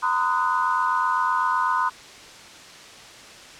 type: chord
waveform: sine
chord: C half-diminished seventh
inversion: third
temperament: equal with one note detuned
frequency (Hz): 932.3 / 1020.2 / 1244.5 / 1480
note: Bb5 / C6 / Eb6 / Gb6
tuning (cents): 0 / -44 / 0 / 0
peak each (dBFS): -27 / -22 / -26 / -28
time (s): 0.02-1.9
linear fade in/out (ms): 20
effects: white hiss -43 dBFS RMS until 3.59 s + low-pass 6000 Hz 12 dB/octave

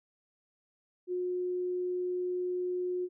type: tone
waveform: sine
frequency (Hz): 361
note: F#4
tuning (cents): -43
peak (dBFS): -30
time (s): 1.07-3.09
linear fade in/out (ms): 50
effects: none

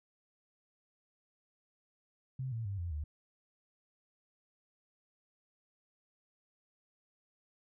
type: tone with pitch steps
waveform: sine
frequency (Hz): 130.81 / 113.88 / 99.14 / 86.3 / 75.13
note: C3 / A#2 / G2 / F2 / D2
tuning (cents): 0 / -40 / +20 / -20 / +40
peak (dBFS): -35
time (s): 2.39-3.04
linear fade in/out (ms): 5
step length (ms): 130
effects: none

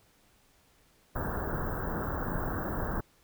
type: band-stop noise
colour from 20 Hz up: pink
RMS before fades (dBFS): -33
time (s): 1.15-3.01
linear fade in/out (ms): 10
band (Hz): 1700 to 16000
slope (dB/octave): 96
effects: pink hiss -65 dBFS RMS until 3.23 s

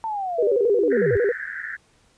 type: linear sweep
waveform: sine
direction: down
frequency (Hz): 909 to 84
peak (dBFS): -24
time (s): 0.04-1.17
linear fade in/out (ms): 0
type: tone with vibrato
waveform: sine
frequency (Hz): 440.2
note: A4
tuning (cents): +1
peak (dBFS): -17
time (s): 0.38-1.32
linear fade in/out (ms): 10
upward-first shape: square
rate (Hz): 11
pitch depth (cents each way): 160
type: band-pass noise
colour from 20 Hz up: pink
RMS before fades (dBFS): -32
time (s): 0.9-1.77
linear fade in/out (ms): 20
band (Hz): 1500 to 1900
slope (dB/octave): 96
effects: pink hiss -60 dBFS RMS until 2.17 s + resampled to 22050 Hz

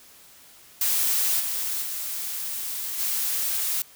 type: noise with level steps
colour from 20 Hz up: blue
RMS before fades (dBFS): -23 / -28 / -31 / -26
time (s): 0.81-3.82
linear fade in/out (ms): 2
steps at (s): 1.39 / 1.81 / 2.98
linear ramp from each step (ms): 20
effects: white hiss -51 dBFS RMS until 3.95 s

